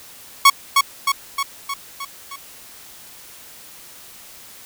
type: tone with echo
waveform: sawtooth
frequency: 1108.7 Hz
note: C#6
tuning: in tune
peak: -3 dBFS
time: 0.45-0.5 s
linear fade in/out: 5 ms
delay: 310 ms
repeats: 6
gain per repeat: -4 dB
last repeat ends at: 2.36 s
effects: white hiss -42 dBFS RMS until 4.65 s